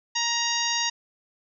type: harmonic tone with a mistuned harmonic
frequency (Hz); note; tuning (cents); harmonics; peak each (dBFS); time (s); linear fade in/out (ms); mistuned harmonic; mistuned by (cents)
939; A#5; +12; 1 / 2 / 3 / 4 / 5 / 6 / 7; -31 / -31 / -31 / -31 / -31 / -31 / -31; 0.15-0.9; 10; 5; +16
effects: none